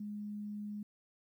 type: tone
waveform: sine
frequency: 208 Hz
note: G#3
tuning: 3 cents sharp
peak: -39 dBFS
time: 0-0.83 s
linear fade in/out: 5 ms
effects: 12-bit